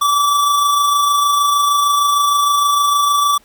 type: tone with amplitude modulation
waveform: square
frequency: 1156 Hz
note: D6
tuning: 28 cents flat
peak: -11 dBFS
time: 0.01-3.38 s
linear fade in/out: 10 ms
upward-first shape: sine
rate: 26.5 Hz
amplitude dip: 30%
effects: pink hiss -52 dBFS RMS until 3.44 s